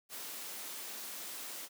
white high-pass noise, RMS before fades -44 dBFS, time 0.09-1.69 s, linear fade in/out 50 ms, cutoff 200 Hz, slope 24 dB/octave, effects none

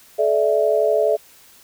sine chord, A suspended fourth, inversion none, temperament equal with one note detuned, 431.4 / 587.3 / 659.3 Hz, A4 / D5 / E5, -34 / 0 / 0 cents, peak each -19 dBFS, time 0.18-1.17 s, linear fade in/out 20 ms, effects white hiss -49 dBFS RMS until 1.63 s

